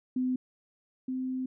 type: tone pair in turn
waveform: sine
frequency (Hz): 254.7 / 258.1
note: C4 / C4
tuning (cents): -46 / -23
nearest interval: unison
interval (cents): 23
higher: second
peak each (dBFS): -26 / -30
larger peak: first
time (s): 0.16-0.36 / 1.08-1.46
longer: second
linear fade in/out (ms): 5
effects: none